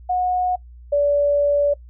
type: tone pair in turn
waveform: sine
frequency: 728 / 576.4 Hz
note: F#5 / D5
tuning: -28 / -33 cents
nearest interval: major third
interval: 405 cents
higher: first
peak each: -17 / -14 dBFS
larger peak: second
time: 0.09-0.56 / 0.92-1.74 s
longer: second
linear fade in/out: 10 ms
effects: noise-tail reverb RT60 0.1 s tail -21 dB re dry + added 60 Hz sine -39 dBFS peak until 1.89 s